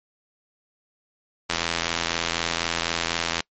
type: click train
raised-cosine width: 0.2 ms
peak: -5 dBFS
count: 161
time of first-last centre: 1.5-3.405 s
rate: 84 Hz
effects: noise-tail reverb RT60 0.1 s tail -26 dB re dry + MP3 32 kbps